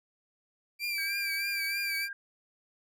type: tone with vibrato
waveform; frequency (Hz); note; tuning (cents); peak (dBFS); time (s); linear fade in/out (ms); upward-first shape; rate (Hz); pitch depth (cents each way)
30% pulse; 2338; D7; -8; -28; 0.79-2.09; 50; triangle; 3.2; 55
type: tone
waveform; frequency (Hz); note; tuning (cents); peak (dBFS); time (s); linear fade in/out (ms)
sine; 1604; G6; +39; -37; 0.98-2.13; 2
effects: none